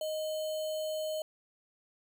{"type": "tone with sample-and-hold", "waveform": "sine", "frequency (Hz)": 622.3, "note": "D#5", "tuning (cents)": 0, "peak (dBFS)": -32, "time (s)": [0.01, 1.22], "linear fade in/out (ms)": 2, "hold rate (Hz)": 3675, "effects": []}